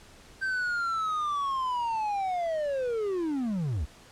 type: linear sweep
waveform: triangle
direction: down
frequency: 1568 to 58.8 Hz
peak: -25 dBFS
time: 0.41-3.86 s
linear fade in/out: 20 ms
effects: pink hiss -53 dBFS RMS until 4.11 s + low-pass 9000 Hz 12 dB/octave